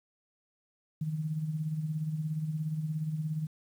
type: tone with tremolo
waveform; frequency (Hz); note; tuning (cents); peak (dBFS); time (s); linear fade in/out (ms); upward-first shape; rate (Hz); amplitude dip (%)
sine; 155.56; D#3; 0; -28; 1.01-3.47; 5; sine; 17; 55
effects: 10-bit